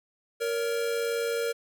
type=tone pair together; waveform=square; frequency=466.2 / 565 Hz; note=A#4 / C#5; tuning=0 / +33 cents; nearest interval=minor third; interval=333 cents; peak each=-28 / -35 dBFS; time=0.4-1.53 s; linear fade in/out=20 ms; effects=none